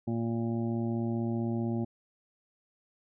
harmonic tone, 115.6 Hz, A#2, 14 cents flat, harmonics 1 / 2 / 3 / 5 / 6 / 7, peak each -33 / -31 / -36 / -45 / -47 / -47 dBFS, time 0.07-1.85 s, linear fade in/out 10 ms, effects none

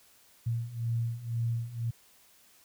sine beating tone pair, 115.2 / 117.2 Hz, A#2 / A#2, -20 / +10 cents, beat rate 2 Hz, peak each -34 / -31 dBFS, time 0.46-1.91 s, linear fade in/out 10 ms, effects white hiss -61 dBFS RMS until 2.64 s

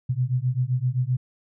sine beating tone pair, 122.7 / 130.4 Hz, B2 / C3, -11 / -5 cents, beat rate 7.7 Hz, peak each -24 dBFS, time 0.09-1.17 s, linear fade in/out 10 ms, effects none

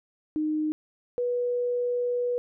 sine tone pair in turn, 307.6 / 488.3 Hz, D#4 / B4, -20 / -20 cents, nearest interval minor sixth, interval 800 cents, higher second, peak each -24 / -24 dBFS, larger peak neither, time 0.36-0.72 / 1.18-2.38 s, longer second, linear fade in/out 0 ms, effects none

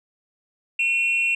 sine tone pair together, 2443 / 2722 Hz, D#7 / F7, -32 / -45 cents, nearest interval major second, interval 187 cents, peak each -23 / -18 dBFS, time 0.79-1.35 s, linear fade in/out 5 ms, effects tanh soft clip ceiling -15 dBFS

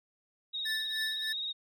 sine tone with vibrato, 3758 Hz, A#7, 13 cents sharp, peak -33 dBFS, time 0.53-1.53 s, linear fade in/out 20 ms, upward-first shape triangle, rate 19 Hz, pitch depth 46 cents each way
square tone with tremolo, 1760 Hz, A6, in tune, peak -32 dBFS, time 0.65-1.33 s, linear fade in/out 10 ms, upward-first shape triangle, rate 3.3 Hz, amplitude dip 90%
effects none

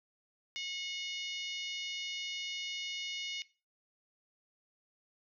harmonic tone, 726 Hz, F#5, 33 cents flat, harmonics 3 / 4 / 5 / 6 / 7 / 8 / 9, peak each -42 / -42 / -44 / -50 / -47 / -51 / -55 dBFS, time 0.56-3.42 s, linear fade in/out 0 ms, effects noise-tail reverb RT60 0.3 s tail -18 dB re dry

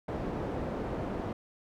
white low-pass noise, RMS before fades -35 dBFS, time 0.08-1.33 s, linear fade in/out 5 ms, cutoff 510 Hz, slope 12 dB/octave, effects none

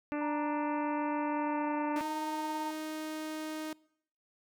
harmonic tone, 295.2 Hz, D4, 9 cents sharp, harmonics 1 / 2 / 3 / 4 / 5 / 6 / 7 / 8 / 9, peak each -33 / -39 / -43 / -45 / -47 / -49 / -50 / -51 / -52 dBFS, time 0.12-2.01 s, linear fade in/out 0 ms
sine tone with pitch glide, 932.3 to 915.2 Hz, A#5 to A#5, 0 to -32 cents, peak -35 dBFS, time 0.21-2.71 s, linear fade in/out 5 ms, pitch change -32 cents, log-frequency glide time 1.21-1.7 s
sawtooth tone, 311.1 Hz, D#4, in tune, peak -33 dBFS, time 1.96-3.73 s, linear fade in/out 2 ms
effects noise-tail reverb RT60 0.7 s tail -24 dB re dry

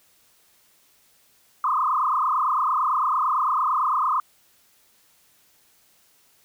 sine tone with frequency modulation, 1135 Hz, C#6, 41 cents sharp, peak -19 dBFS, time 1.64-4.2 s, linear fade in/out 2 ms, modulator 28.9 Hz, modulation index 4.6, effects white hiss -60 dBFS RMS until 6.44 s

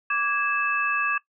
sine tone cluster, 1165 / 1650 / 2621 Hz, D6 / G#6 / E7, -14 / -12 / -11 cents, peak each -26 dBFS, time 0.1-1.18 s, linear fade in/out 5 ms, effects noise-tail reverb RT60 0.1 s tail -18 dB re dry

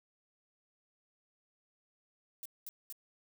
violet noise bursts, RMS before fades -44 dBFS, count 3, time 2.43-2.925 s, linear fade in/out 0 ms, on 25 ms, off 210 ms, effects none

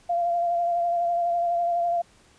sine tone with vibrato, 691 Hz, F5, 19 cents flat, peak -21 dBFS, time 0.09-2.02 s, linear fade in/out 10 ms, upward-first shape sine, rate 12 Hz, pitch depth 24 cents each way, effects pink hiss -57 dBFS RMS until 2.38 s + resampled to 22050 Hz

